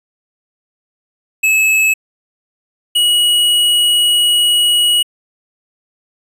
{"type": "tone pair in turn", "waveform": "square", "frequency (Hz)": [2593, 2911], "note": ["E7", "F#7"], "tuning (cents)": [-29, -29], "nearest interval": "major second", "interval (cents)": 200, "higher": "second", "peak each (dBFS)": -10, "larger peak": "neither", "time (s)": [[1.43, 1.94], [2.95, 5.03]], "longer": "second", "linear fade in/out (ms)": 10, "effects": ["resampled to 32000 Hz"]}